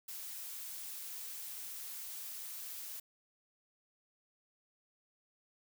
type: noise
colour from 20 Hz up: blue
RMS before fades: -45 dBFS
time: 0.08-3 s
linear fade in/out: 5 ms
effects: none